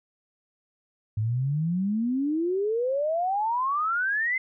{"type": "exponential sweep", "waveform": "sine", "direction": "up", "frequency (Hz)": [103.83, 2093], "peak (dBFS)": -23, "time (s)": [1.17, 4.38], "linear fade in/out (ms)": 5, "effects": []}